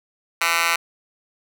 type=tone with high-pass filter; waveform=10% pulse; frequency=167.8 Hz; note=E3; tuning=31 cents sharp; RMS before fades=-20 dBFS; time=0.41-0.76 s; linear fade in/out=5 ms; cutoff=1600 Hz; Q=3.4; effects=none